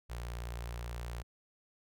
sawtooth tone with notch filter, 59 Hz, A#1, 22 cents sharp, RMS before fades -41 dBFS, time 0.09-1.23 s, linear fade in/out 20 ms, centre 250 Hz, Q 0.69, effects none

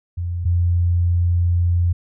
sine tone pair in turn, 87.1 / 87.1 Hz, F2 / F2, -4 / -4 cents, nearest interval unison, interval 0 cents, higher neither, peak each -21 / -14 dBFS, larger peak second, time 0.17-0.45 / 0.45-1.93 s, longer second, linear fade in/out 10 ms, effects none

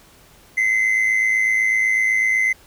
triangle tone with amplitude modulation, 2057 Hz, C7, 30 cents flat, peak -10 dBFS, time 0.57-2.53 s, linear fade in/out 10 ms, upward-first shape sine, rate 108 Hz, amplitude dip 65%, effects tanh soft clip ceiling -8 dBFS + pink hiss -50 dBFS RMS until 2.66 s

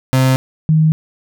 35% pulse / sine tone pair in turn, 130.81 / 157.13 Hz, C3 / D#3, 0 / +17 cents, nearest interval minor third, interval 317 cents, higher second, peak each -8 dBFS, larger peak neither, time 0.13-0.36 / 0.69-0.92 s, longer neither, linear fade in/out 0 ms, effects none

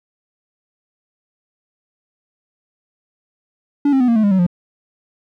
triangle tone with pitch steps, 286.4 / 267.2 / 249.3 / 232.6 / 217.1 / 202.5 / 188.95 / 176.3 Hz, D4 / C4 / B3 / A#3 / A3 / G#3 / F#3 / F3, -43 / +36 / +16 / -4 / -23 / -43 / +37 / +17 cents, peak -9 dBFS, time 3.85-4.466 s, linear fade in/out 5 ms, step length 77 ms, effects none

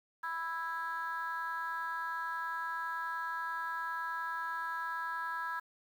sine chord, E major, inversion second, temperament just, 988.9 / 1318.5 / 1648.1 Hz, B5 / E6 / G#6, +2 / 0 / -14 cents, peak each -38 / -39 / -38 dBFS, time 0.23-5.6 s, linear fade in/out 10 ms, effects tanh soft clip ceiling -28 dBFS + 10-bit

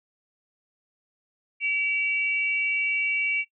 sine tone pair together, 2295 / 2742 Hz, D7 / F7, -40 / -32 cents, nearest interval minor third, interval 308 cents, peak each -24 / -28 dBFS, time 1.6-3.45 s, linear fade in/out 50 ms, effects noise-tail reverb RT60 0.1 s tail -17 dB re dry

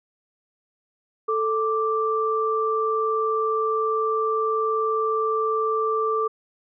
sine tone pair together, 440.3 / 1174.7 Hz, A4 / D6, +1 / 0 cents, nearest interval octave + perfect fourth, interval 1699 cents, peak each -23 dBFS, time 1.28-6.28 s, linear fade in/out 10 ms, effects none

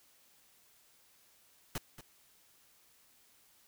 pink noise with echo, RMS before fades -37 dBFS, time 1.75-1.78 s, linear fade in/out 2 ms, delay 230 ms, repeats 1, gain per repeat -13 dB, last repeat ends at 2.01 s, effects white hiss -66 dBFS RMS until 3.67 s

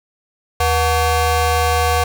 25% pulse ring-modulated tone, 404.3 Hz, G#4, 46 cents flat, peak -7 dBFS, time 0.6-2.04 s, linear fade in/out 5 ms, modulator 325 Hz, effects none

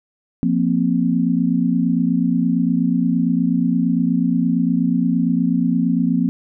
sine chord, F suspended fourth, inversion none, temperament equal, 174.61 / 233.1 / 261.6 Hz, F3 / Bb3 / C4, 0 / 0 / 0 cents, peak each -19 dBFS, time 0.43-6.29 s, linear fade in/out 0 ms, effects none

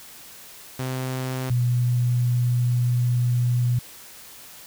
sawtooth / sine tone pair in turn, 129.5 / 122.23 Hz, C3 / B2, -17 / -17 cents, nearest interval minor second, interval 100 cents, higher first, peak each -22 / -18 dBFS, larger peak second, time 0.79-1.5 / 1.5-3.79 s, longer second, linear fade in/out 5 ms, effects white hiss -44 dBFS RMS until 4.66 s

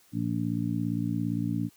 harmonic tone, 57.5 Hz, A#1, 23 cents flat, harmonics 2 / 3 / 4 / 5, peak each -32 / -32 / -32 / -32 dBFS, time 0.12-1.7 s, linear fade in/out 50 ms, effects white hiss -61 dBFS RMS until 1.76 s

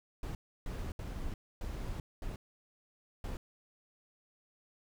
brown noise bursts at uneven times, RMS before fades -39 dBFS, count 6, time 0.23-0.35 / 0.66-0.92 / 0.99-1.34 / 1.61-2 / 2.22-2.36 / 3.24-3.37 s, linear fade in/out 2 ms, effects none

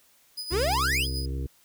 40% pulse tone with tremolo, 4978 Hz, D#8, in tune, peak -30 dBFS, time 0.37-1.26 s, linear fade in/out 10 ms, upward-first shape sine, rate 9 Hz, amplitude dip 55%
45% pulse exponential sweep, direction up, 315.7 to 3520 Hz, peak -24 dBFS, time 0.5-1.07 s, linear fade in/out 50 ms
harmonic tone, 66.5 Hz, C2, 29 cents sharp, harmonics 1 / 2 / 4 / 5 / 6 / 7, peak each -29 / -35 / -41 / -43 / -45 / -46 dBFS, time 0.51-1.47 s, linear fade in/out 10 ms
effects white hiss -61 dBFS RMS until 1.64 s

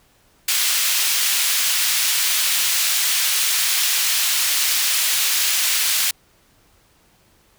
pink high-pass noise, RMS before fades -19 dBFS, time 0.48-6.11 s, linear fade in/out 5 ms, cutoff 2600 Hz, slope 12 dB/octave, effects pink hiss -57 dBFS RMS until 7.58 s

